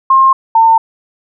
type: tone pair in turn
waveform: sine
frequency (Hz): 1065 / 902.6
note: C6 / A5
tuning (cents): +30 / +44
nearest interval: minor third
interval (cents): 286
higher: first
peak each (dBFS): -4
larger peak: neither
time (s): 0.1-0.33 / 0.55-0.78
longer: neither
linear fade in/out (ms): 5
effects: none